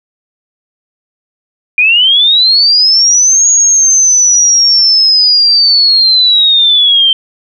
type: linear two-way sweep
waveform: sine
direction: up then down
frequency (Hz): 2391 to 6690 to 3108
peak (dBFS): -4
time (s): 1.78-7.13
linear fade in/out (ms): 2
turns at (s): 3.49
effects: none